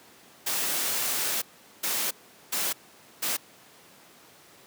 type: noise bursts at uneven times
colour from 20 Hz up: white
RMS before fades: -28 dBFS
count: 4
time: 0.46-1.42 / 1.83-2.11 / 2.52-2.73 / 3.22-3.37 s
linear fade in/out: 10 ms
effects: pink hiss -53 dBFS RMS until 4.66 s + high-pass 200 Hz 12 dB/octave